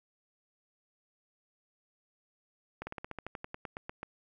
slowing click train, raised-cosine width 0.5 ms, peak -24 dBFS, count 15, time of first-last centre 2.82-4.031 s, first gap 50 ms, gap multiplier 1.08, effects 11-bit

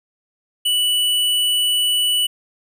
square tone, 2960 Hz, F#7, in tune, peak -16 dBFS, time 0.65-2.27 s, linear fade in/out 10 ms, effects none

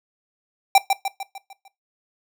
square tone with echo, 784 Hz, G5, in tune, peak -10 dBFS, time 0.75-0.78 s, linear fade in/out 2 ms, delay 150 ms, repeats 6, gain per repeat -6 dB, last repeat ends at 1.68 s, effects noise-tail reverb RT60 0.2 s tail -18 dB re dry

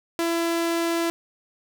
sawtooth tone, 335.6 Hz, E4, 31 cents sharp, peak -18 dBFS, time 0.19-1.1 s, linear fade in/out 0 ms, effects none

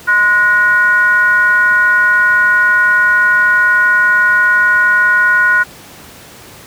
sine tone with frequency modulation, 1455 Hz, F#6, 29 cents flat, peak -7 dBFS, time 0.07-5.64 s, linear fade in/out 20 ms, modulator 418 Hz, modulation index 0.6, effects pink hiss -36 dBFS RMS until 6.66 s + high-pass 80 Hz 12 dB/octave

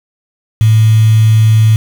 sine tone with quantisation, 110 Hz, A2, in tune, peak -4 dBFS, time 0.61-1.76 s, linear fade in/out 0 ms, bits 4, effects none

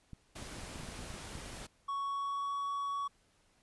clicks, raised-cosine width 5 ms, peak -34 dBFS, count 12, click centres 0.133 / 0.426 / 0.585 / 0.636 / 0.758 / 0.8 / 0.834 / 0.888 / 0.991 / 1.104 / 1.141 / 1.354 s
pink noise, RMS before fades -46 dBFS, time 0.35-1.67 s, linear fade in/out 10 ms
triangle tone with pitch glide, 1113 to 1124 Hz, C#6 to C#6, +7 to +24 cents, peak -32 dBFS, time 1.88-3.08 s, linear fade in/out 10 ms, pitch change +17 cents, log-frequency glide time 2.03-2.56 s
effects pink hiss -70 dBFS RMS until 3.62 s + resampled to 24000 Hz

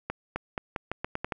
accelerating click train, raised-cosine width 0.5 ms, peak -15 dBFS, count 9, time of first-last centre 0.1-1.322 s, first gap 260 ms, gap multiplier 0.84, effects none

